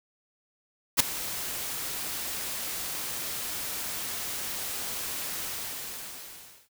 white noise with ADSR envelope, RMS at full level -17 dBFS, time 0.97-6.69 s, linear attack 32 ms, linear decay 4 ms, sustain -17 dB, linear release 1300 ms, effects none

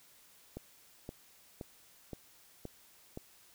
click train, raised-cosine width 2 ms, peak -28 dBFS, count 6, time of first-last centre 0.57-3.174 s, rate 1.92 Hz, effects white hiss -62 dBFS RMS until 3.54 s

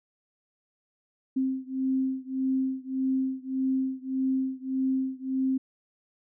sine beating tone pair, 262.6 / 264.3 Hz, C4 / C4, +6 / +18 cents, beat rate 1.7 Hz, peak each -28 / -29 dBFS, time 1.36-5.58 s, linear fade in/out 10 ms, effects none

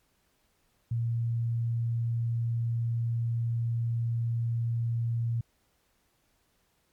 sine tone, 116.54 Hz, A#2, in tune, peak -26 dBFS, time 0.91-5.41 s, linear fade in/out 5 ms, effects pink hiss -71 dBFS RMS until 6.92 s + MP3 96 kbps

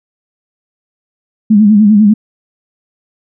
sine tone with vibrato, 210 Hz, G#3, 19 cents sharp, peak -3 dBFS, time 1.5-2.14 s, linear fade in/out 10 ms, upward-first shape sine, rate 10 Hz, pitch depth 77 cents each way, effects none

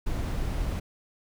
brown noise, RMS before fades -29 dBFS, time 0.06-0.8 s, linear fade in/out 10 ms, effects none

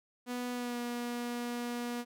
sawtooth tone with pitch glide, 245.9 to 240.6 Hz, B3 to B3, -7 to -45 cents, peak -31 dBFS, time 0.26-2.05 s, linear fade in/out 50 ms, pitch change -38 cents, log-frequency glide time 0.53-0.78 s, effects none

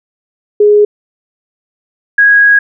sine tone pair in turn, 416.1 / 1651 Hz, G#4 / G#6, +3 / -11 cents, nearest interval 2 octaves, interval 2386 cents, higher second, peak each -3 dBFS, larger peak neither, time 0.6-0.85 / 2.18-2.59 s, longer second, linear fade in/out 5 ms, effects none

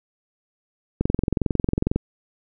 click train, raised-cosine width 3 ms, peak -7 dBFS, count 22, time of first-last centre 1.01-1.96 s, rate 22.1 Hz, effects none

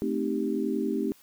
sine chord, A half-diminished seventh, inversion none, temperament equal, 220 / 261.6 / 311.1 / 392 Hz, A3 / C4 / Eb4 / G4, 0 / 0 / 0 / 0 cents, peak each -31 dBFS, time 0.02-1.12 s, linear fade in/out 0 ms, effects white hiss -58 dBFS RMS until 1.22 s

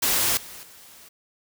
white noise with level steps, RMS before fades -22 / -41 / -48 dBFS, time 0.02-1.09 s, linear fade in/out 10 ms, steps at 0.37 / 0.63 s, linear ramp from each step 2 ms, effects none

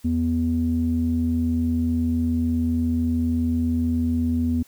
square tone with low-pass filter, 81.8 Hz, E2, 13 cents flat, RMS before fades -22 dBFS, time 0.04-4.63 s, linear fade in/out 10 ms, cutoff 230 Hz, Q 7.5, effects white hiss -55 dBFS RMS until 4.67 s

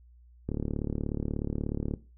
click train, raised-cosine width 3 ms, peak -18 dBFS, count 54, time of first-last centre 0.49-1.938 s, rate 36.6 Hz, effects noise-tail reverb RT60 0.3 s tail -17 dB re dry + added 60 Hz sine -53 dBFS peak until 2.17 s

